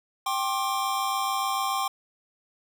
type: chord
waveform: square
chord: G suspended fourth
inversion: none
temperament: equal with one note detuned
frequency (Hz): 784 / 1067.9 / 1174.7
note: G5 / C6 / D6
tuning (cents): 0 / +35 / 0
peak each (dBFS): -30 / -29 / -33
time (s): 0.26-1.88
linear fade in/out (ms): 5
effects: none